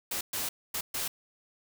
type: noise bursts at uneven times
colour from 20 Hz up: white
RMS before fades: -33 dBFS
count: 4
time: 0.11-0.21 / 0.33-0.49 / 0.74-0.81 / 0.94-1.08 s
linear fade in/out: 5 ms
effects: none